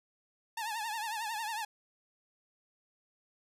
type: tone with vibrato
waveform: sawtooth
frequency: 880 Hz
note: A5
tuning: in tune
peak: -31 dBFS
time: 0.57-1.65 s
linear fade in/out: 5 ms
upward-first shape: triangle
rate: 11 Hz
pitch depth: 120 cents each way
effects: resampled to 32000 Hz